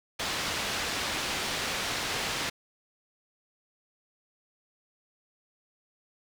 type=low-pass noise; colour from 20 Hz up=white; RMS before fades=-32 dBFS; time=0.19-2.5 s; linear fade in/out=10 ms; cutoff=4300 Hz; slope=12 dB/octave; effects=none